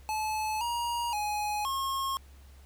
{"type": "tone with pitch steps", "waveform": "square", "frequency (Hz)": [863, 948, 837, 1081], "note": ["A5", "A#5", "G#5", "C#6"], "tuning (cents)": [-34, 29, 13, -44], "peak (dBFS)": -30, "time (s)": [0.09, 2.17], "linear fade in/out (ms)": 0, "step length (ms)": 520, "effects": ["added 68 Hz sine -50 dBFS peak until 2.65 s", "pink hiss -61 dBFS RMS until 2.65 s"]}